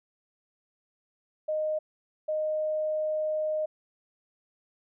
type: tone bursts at uneven times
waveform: sine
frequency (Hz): 618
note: D#5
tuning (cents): -12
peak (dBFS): -26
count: 2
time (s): 1.48-1.79 / 2.28-3.66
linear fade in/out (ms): 10
effects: none